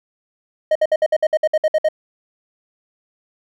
triangle tone bursts, 622.3 Hz, D#5, in tune, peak -10 dBFS, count 12, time 0.71-1.887 s, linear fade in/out 5 ms, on 44 ms, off 59 ms, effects none

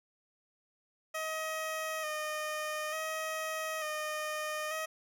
15% pulse tone with vibrato, 622.3 Hz, D#5, in tune, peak -28 dBFS, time 1.14-4.86 s, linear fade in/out 10 ms, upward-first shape square, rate 0.56 Hz, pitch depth 28 cents each way, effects none

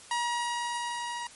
sawtooth tone with level ramp, 954 Hz, A#5, 40 cents sharp, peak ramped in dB -23 to -30 dBFS, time 0.11-1.27 s, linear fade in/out 2 ms, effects white hiss -50 dBFS RMS until 1.35 s + MP3 48 kbps

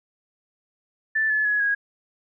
sine tone with pitch steps, 1760 / 1721.8 / 1684.4 / 1647.8 Hz, A6 / A6 / G#6 / G#6, 0 / -38 / +24 / -14 cents, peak -19 dBFS, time 1.15-1.75 s, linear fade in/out 10 ms, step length 150 ms, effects none

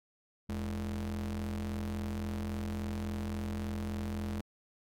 square ring-modulated tone, 63.1 Hz, B1, 38 cents sharp, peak -32 dBFS, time 0.49-4.41 s, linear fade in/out 5 ms, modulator 148 Hz, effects AAC 64 kbps

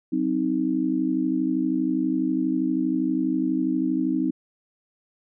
sine chord, C diminished, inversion second, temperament just, 188.37 / 261.6 / 314 Hz, Gb3 / C4 / Eb4, +31 / 0 / +16 cents, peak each -30 / -24 / -24 dBFS, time 0.12-4.31 s, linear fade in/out 10 ms, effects none

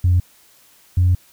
sine tone pair in turn, 89.2 / 89.82 Hz, F2 / F2, +37 / +49 cents, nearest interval unison, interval 12 cents, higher second, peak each -10 dBFS, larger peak neither, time 0.04-0.2 / 0.97-1.15 s, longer second, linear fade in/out 5 ms, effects tanh soft clip ceiling -8 dBFS + white hiss -52 dBFS RMS until 1.32 s

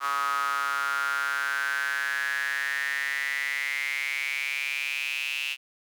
sawtooth tone with high-pass filter sweep, 140 Hz, C#3, 18 cents sharp, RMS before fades -29 dBFS, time 0-5.57 s, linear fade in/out 50 ms, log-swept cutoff 1200 to 2700 Hz, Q 9.5, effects none

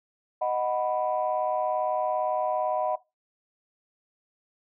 sine chord, B major, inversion first, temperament equal, 622.3 / 740 / 987.8 Hz, D#5 / F#5 / B5, 0 / 0 / 0 cents, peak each -27 / -27 / -31 dBFS, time 0.41-2.96 s, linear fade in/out 10 ms, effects noise-tail reverb RT60 0.2 s tail -17 dB re dry + tanh soft clip ceiling -15 dBFS

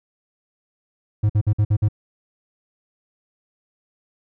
triangle tone bursts, 105.4 Hz, G#2, 26 cents sharp, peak -12 dBFS, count 6, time 1.23-1.886 s, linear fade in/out 10 ms, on 66 ms, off 52 ms, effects none

